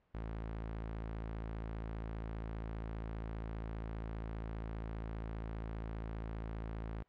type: tone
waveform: sawtooth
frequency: 55 Hz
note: A1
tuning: in tune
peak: -36 dBFS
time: 0.14-7.03 s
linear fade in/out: 10 ms
effects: pink hiss -75 dBFS RMS until 7.08 s + low-pass 2000 Hz 12 dB/octave